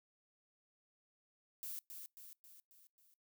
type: noise with echo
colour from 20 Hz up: violet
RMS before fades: -45 dBFS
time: 1.63-1.79 s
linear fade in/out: 0 ms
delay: 270 ms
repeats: 5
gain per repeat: -5 dB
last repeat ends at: 3.14 s
effects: noise-tail reverb RT60 0.2 s tail -25 dB re dry